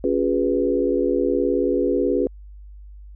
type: chord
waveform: sine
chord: C# dominant seventh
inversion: none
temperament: equal with one note detuned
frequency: 277.2 / 356.6 / 415.3 / 493.9 Hz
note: C#4 / E#4 / G#4 / B4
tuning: 0 / +36 / 0 / 0 cents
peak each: -23 dBFS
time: 0.04-2.27 s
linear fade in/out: 2 ms
effects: added 50 Hz sine -38 dBFS peak until 3.15 s